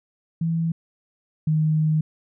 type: tone pair in turn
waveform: sine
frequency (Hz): 164.81 / 155.56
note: E3 / D#3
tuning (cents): 0 / 0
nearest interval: minor second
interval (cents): 100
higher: first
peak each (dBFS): -20 / -17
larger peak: second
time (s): 0.41-0.72 / 1.47-2.01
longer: second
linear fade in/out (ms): 5
effects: none